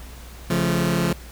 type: chord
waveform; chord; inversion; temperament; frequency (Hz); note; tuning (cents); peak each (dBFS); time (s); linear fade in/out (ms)
sawtooth; Db augmented; none; just; 138.59 / 173.24 / 216.5; Db3 / F3 / A3; 0 / -14 / -28; -21 / -17 / -22; 0.5-1.13; 5
effects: added 60 Hz sine -38 dBFS peak until 1.31 s + pink hiss -44 dBFS RMS until 1.31 s